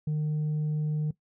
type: tone with tanh clipping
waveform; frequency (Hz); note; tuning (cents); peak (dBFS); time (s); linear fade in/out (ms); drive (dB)
triangle; 152.2; D#3; -38; -26; 0.07-1.11; 5; 7
effects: noise-tail reverb RT60 0.1 s tail -18 dB re dry